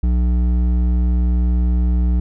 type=tone with hard clipping; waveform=sine; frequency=60.5 Hz; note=B1; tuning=35 cents flat; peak=-15 dBFS; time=0.03-2.2 s; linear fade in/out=5 ms; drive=9 dB; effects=none